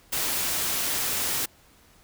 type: noise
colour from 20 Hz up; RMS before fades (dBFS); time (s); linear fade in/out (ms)
white; -27; 0.12-1.46; 10
effects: pink hiss -57 dBFS RMS until 2.03 s